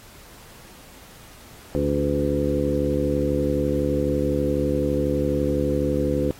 harmonic tone with a mistuned harmonic, 72 Hz, D2, 34 cents flat, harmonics 1 / 2 / 3 / 4 / 5 / 6 / 7, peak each -28 / -28 / -30 / -25 / -28 / -31 / -25 dBFS, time 1.75-6.31 s, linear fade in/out 0 ms, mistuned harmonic 6, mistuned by -23 cents, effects pink hiss -47 dBFS RMS until 6.39 s + AAC 48 kbps

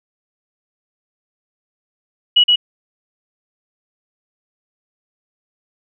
sine tone with echo, 2922 Hz, F#7, 22 cents flat, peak -7 dBFS, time 2.36-2.44 s, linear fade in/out 10 ms, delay 120 ms, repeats 1, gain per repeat -2 dB, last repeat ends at 2.56 s, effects none

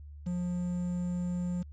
triangle tone with quantisation, 177.4 Hz, F3, 27 cents sharp, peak -28 dBFS, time 0.26-1.63 s, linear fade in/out 10 ms, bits 9, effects added 73 Hz sine -44 dBFS peak until 1.72 s + resampled to 16000 Hz

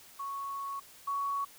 sine tone pair in turn, 1108.7 / 1118.3 Hz, C#6 / C#6, 0 / +15 cents, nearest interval unison, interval 15 cents, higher second, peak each -35 / -30 dBFS, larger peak second, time 0.19-0.8 / 1.07-1.45 s, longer first, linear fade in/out 10 ms, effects white hiss -55 dBFS RMS until 1.58 s

